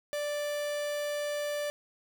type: tone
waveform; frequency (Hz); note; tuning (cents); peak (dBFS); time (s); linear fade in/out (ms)
45% pulse; 587; D5; -1; -31; 0.13-1.7; 0
effects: none